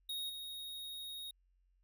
square tone with level steps, 3752 Hz, A#7, 11 cents sharp, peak -39 / -44 dBFS, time 0.09-1.31 s, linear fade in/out 5 ms, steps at 0.29 s, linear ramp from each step 10 ms, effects added 45 Hz sine -70 dBFS peak until 1.83 s

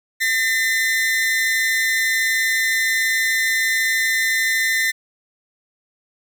40% pulse tone pair together, 1806.7 / 2028 Hz, A6 / B6, +45 / +45 cents, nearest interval major second, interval 200 cents, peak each -19 dBFS, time 0.2-4.92 s, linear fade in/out 20 ms, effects none

